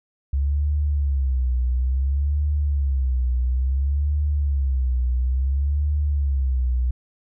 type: tone with vibrato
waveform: sine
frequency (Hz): 67.6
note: C#2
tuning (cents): -43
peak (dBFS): -18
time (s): 0.33-6.91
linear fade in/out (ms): 5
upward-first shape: sine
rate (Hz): 0.58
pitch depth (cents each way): 150
effects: none